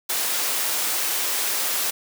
white high-pass noise, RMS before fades -24 dBFS, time 0.09-1.91 s, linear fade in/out 10 ms, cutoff 360 Hz, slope 12 dB/octave, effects none

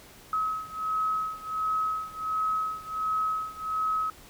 sine beating tone pair, 1279 / 1280.4 Hz, D#6 / D#6, +47 / +49 cents, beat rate 1.4 Hz, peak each -29 / -31 dBFS, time 0.33-4.1 s, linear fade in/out 2 ms, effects pink hiss -51 dBFS RMS until 4.29 s

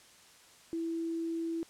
sine tone, 330.7 Hz, E4, 6 cents sharp, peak -32 dBFS, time 0.73-1.63 s, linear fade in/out 0 ms, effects white hiss -58 dBFS RMS until 1.69 s + low-pass 9000 Hz 12 dB/octave

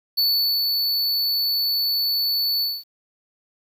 square tone with ADSR envelope, 4465 Hz, C#8, 12 cents sharp, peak -17 dBFS, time 0.17-2.84 s, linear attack 15 ms, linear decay 430 ms, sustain -3 dB, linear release 220 ms, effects 9-bit

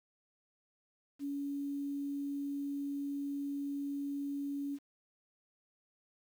sine tone with quantisation, 282.3 Hz, C#4, 32 cents sharp, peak -35 dBFS, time 1.19-4.79 s, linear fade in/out 50 ms, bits 10, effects none

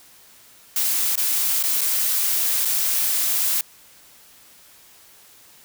blue noise with dropouts, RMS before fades -21 dBFS, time 0.76-3.61 s, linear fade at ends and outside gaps 2 ms, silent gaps 1.156-1.176 / 1.627-1.637 / 1.809-1.814 / 2.651-2.654 s, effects white hiss -50 dBFS RMS until 5.64 s

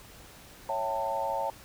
sine chord, A dominant seventh, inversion first, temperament equal with one note detuned, 554.4 / 659.3 / 784 / 896.9 Hz, C#5 / E5 / G5 / A5, 0 / 0 / 0 / +33 cents, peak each -34 / -36 / -36 / -31 dBFS, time 0.69-1.5 s, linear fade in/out 2 ms, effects pink hiss -51 dBFS RMS until 1.64 s

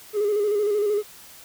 triangle tone with vibrato, 415.3 Hz, G#4, in tune, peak -16 dBFS, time 0.13-1.03 s, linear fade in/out 50 ms, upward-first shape square, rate 13 Hz, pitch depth 42 cents each way, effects tanh soft clip ceiling -16 dBFS + white hiss -46 dBFS RMS until 1.44 s

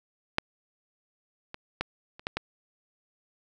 clicks, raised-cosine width 0.3 ms, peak -7 / -22 / -12 / -29 / -14 / -13 dBFS, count 6, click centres 0.384 / 1.544 / 1.81 / 2.195 / 2.269 / 2.37 s, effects none

